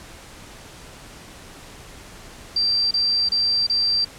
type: tone bursts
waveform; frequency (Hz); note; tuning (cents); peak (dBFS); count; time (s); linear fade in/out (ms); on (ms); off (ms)
sine; 4699; D8; 0; -17; 4; 2.56-4.047; 5; 350; 29
effects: pink hiss -42 dBFS RMS until 4.18 s + low-pass 10000 Hz 12 dB/octave